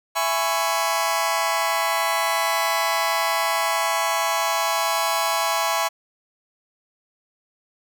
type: chord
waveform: sawtooth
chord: C# minor seventh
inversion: first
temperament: just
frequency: 665.2 / 831.5 / 997.9 / 1108.7 Hz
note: E5 / G#5 / B5 / C#6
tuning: +16 / +2 / +18 / 0 cents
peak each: -22 dBFS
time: 0.15-5.89 s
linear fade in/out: 20 ms
effects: none